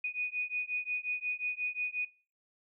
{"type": "beating tone pair", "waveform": "sine", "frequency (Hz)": [2475, 2480.6], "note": ["D#7", "D#7"], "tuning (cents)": [-10, -6], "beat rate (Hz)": 5.6, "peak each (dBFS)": [-36, -36], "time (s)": [0.04, 2.05], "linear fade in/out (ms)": 5, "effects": ["noise-tail reverb RT60 0.4 s tail -22 dB re dry"]}